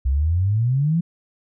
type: exponential sweep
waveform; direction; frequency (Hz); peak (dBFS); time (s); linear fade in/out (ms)
sine; up; 63 to 174.5; -16; 0.05-1.01; 10
effects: none